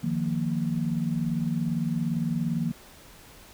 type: chord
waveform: sine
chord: Eb suspended second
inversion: none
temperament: equal with one note detuned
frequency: 155.56 / 175.63 / 233.1 Hz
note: Eb3 / F3 / Bb3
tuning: 0 / +10 / 0 cents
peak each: -29 dBFS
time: 0.03-2.72 s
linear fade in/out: 10 ms
effects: pink hiss -50 dBFS RMS until 3.53 s